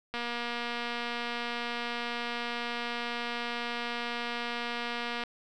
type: click train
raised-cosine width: 0.3 ms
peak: -19 dBFS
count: 1214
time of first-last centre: 0.14-5.237 s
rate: 238 Hz
effects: none